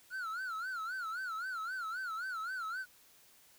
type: tone with vibrato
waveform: triangle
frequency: 1411 Hz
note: F6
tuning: 17 cents sharp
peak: -35 dBFS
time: 0.1-2.86 s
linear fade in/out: 50 ms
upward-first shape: sine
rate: 3.8 Hz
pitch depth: 160 cents each way
effects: white hiss -63 dBFS RMS until 3.58 s